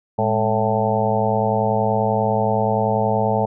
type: harmonic tone with a mistuned harmonic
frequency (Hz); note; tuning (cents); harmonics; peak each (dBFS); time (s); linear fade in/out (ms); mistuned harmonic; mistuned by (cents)
110.4; A2; +6; 1 / 2 / 4 / 5 / 6 / 7 / 8; -24 / -24 / -24 / -24 / -24 / -24 / -24; 0.18-3.46; 10; 2; -96
effects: none